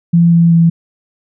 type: tone with pitch steps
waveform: sine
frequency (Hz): 169.8 / 168.6 / 166.9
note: F3 / E3 / E3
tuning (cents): -48 / +39 / +22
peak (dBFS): -5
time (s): 0.13-0.7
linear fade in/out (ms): 10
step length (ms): 190
effects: none